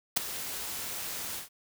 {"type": "noise with ADSR envelope", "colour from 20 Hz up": "white", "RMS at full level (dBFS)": -21, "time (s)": [0.16, 1.49], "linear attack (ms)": 13, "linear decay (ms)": 4, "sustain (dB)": -16, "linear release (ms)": 130, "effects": []}